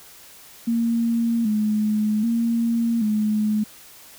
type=tone with vibrato; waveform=sine; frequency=222.1 Hz; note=A3; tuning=16 cents sharp; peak=-18 dBFS; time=0.67-3.64 s; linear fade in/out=10 ms; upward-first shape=square; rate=0.64 Hz; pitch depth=74 cents each way; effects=white hiss -46 dBFS RMS until 4.18 s